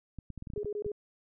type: clicks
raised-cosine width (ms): 5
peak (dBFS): -29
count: 10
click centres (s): 0.187 / 0.303 / 0.377 / 0.424 / 0.472 / 0.502 / 0.536 / 0.577 / 0.647 / 0.863
type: tone bursts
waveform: sine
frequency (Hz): 415.3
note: G#4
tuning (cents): 0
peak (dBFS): -32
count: 4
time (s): 0.56-0.918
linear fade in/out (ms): 2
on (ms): 73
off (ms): 22
effects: none